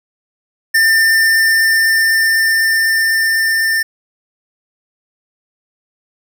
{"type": "tone with level ramp", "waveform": "square", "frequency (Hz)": 1796, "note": "A6", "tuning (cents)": 35, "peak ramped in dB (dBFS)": [-9, -13], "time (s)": [0.74, 3.83], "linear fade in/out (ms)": 10, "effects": []}